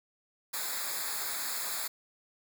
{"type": "noise with comb filter", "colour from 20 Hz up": "white", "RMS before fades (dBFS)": -35, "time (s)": [0.53, 1.88], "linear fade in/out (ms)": 10, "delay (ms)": 0.34, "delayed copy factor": -0.95, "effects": []}